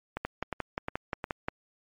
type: two click trains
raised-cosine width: 0.5 ms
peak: -15 / -17 dBFS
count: 8 / 4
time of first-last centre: 0.25-1.485 / 0.17-1.241 s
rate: 5.67 / 2.8 Hz
effects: MP3 48 kbps